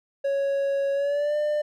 triangle tone with pitch glide, 554.4 to 597.6 Hz, C#5 to D5, 0 to +30 cents, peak -20 dBFS, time 0.24-1.62 s, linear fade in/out 10 ms, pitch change +130 cents, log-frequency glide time 0.93-1.36 s, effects none

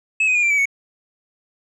triangle tone with pitch steps, 2587 / 2509 / 2433 / 2360 / 2289 / 2220 Hz, E7 / D#7 / D#7 / D7 / D7 / C#7, -33 / +14 / -39 / +8 / -45 / +2 cents, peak -13 dBFS, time 0.2-0.656 s, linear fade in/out 5 ms, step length 76 ms, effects resampled to 24000 Hz

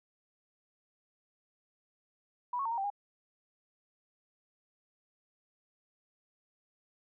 sine tone with pitch steps, 980 / 1103 / 911 / 936 / 781 / 813 Hz, B5 / C#6 / A#5 / A#5 / G5 / G#5, -14 / -9 / -40 / +7 / -7 / -37 cents, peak -31 dBFS, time 2.53-2.902 s, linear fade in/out 5 ms, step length 62 ms, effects none

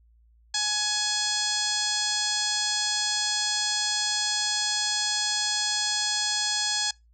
harmonic tone with a mistuned harmonic, 840 Hz, G#5, 19 cents sharp, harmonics 1 / 2 / 3 / 4 / 5 / 6 / 7 / 8 / 9 / 10, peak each -36 / -33 / -41 / -32 / -30 / -30 / -36 / -33 / -35 / -41 dBFS, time 0.54-6.91 s, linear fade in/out 5 ms, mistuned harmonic 5, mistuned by +46 cents, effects noise-tail reverb RT60 0.2 s tail -23 dB re dry + added 57 Hz sine -56 dBFS peak until 7.13 s

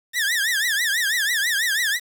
sawtooth tone with vibrato, 1775 Hz, A6, 15 cents sharp, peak -16 dBFS, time 0.13-2 s, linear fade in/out 50 ms, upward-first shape triangle, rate 6.1 Hz, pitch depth 220 cents each way, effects 7-bit

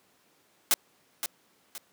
white noise with echo, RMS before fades -22 dBFS, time 0.71-0.74 s, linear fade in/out 0 ms, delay 520 ms, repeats 2, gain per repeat -9 dB, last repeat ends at 1.78 s, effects pink hiss -65 dBFS RMS until 1.92 s + high-pass 200 Hz 12 dB/octave

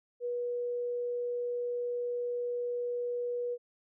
sine tone, 484.9 Hz, B4, 32 cents flat, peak -31 dBFS, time 0.2-3.58 s, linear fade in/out 50 ms, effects none

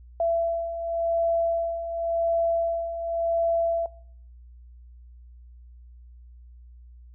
sine beating tone pair, 670 / 670.91 Hz, E5 / E5, +28 / +30 cents, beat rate 0.91 Hz, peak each -30 / -24 dBFS, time 0.2-3.86 s, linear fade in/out 2 ms, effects noise-tail reverb RT60 0.6 s tail -20 dB re dry + added 60 Hz sine -45 dBFS peak until 7.14 s

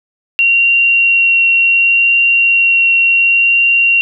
sine tone with vibrato, 2750 Hz, F7, 27 cents flat, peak -7 dBFS, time 0.39-4.01 s, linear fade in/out 0 ms, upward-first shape triangle, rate 0.69 Hz, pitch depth 9 cents each way, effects none

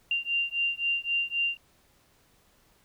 sine beating tone pair, 2779 / 2782.8 Hz, F7 / F7, -9 / -7 cents, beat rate 3.8 Hz, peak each -29 dBFS, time 0.11-1.57 s, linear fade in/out 2 ms, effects pink hiss -64 dBFS RMS until 2.84 s

